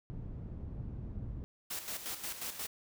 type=low-pass noise; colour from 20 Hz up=white; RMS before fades=-42 dBFS; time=0.1-1.44 s; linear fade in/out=0 ms; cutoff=120 Hz; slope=12 dB/octave
type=noise with tremolo; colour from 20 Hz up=white; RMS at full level=-39 dBFS; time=1.7-2.67 s; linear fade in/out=10 ms; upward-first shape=square; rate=5.6 Hz; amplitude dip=60%
effects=none